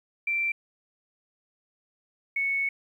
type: tone pair in turn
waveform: sine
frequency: 2349 / 2212 Hz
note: D7 / C#7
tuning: 0 / -4 cents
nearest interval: minor second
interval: 104 cents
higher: first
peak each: -24 dBFS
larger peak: neither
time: 0.27-0.52 / 2.36-2.69 s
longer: second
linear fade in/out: 5 ms
effects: 10-bit

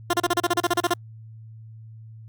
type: tone bursts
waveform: 15% pulse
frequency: 349.2 Hz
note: F4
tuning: in tune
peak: -12 dBFS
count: 13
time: 0.1-0.938 s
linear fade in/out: 5 ms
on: 34 ms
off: 33 ms
effects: added 111 Hz sine -40 dBFS peak until 2.28 s + Opus 48 kbps

